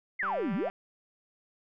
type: exponential two-way sweep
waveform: sine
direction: down then up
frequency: 2217 to 164.81 to 808 Hz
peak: -28 dBFS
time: 0.19-0.69 s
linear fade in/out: 10 ms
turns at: 0.54 s
type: click train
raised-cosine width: 0.5 ms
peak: -27 dBFS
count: 93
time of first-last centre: 0.23-0.699 s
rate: 196 Hz
effects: none